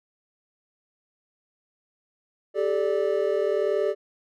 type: chord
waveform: triangle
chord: G suspended second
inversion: none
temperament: equal with one note detuned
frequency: 392 / 432.7 / 587.3 Hz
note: G4 / A4 / D5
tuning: 0 / -29 / 0 cents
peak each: -24 dBFS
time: 2.54-3.95 s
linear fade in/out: 50 ms
effects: none